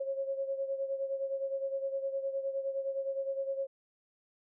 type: beating tone pair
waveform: sine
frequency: 542 / 551.7 Hz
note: C#5 / C#5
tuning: -39 / -8 cents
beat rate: 9.7 Hz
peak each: -33 / -39 dBFS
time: 0-3.67 s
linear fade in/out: 10 ms
effects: none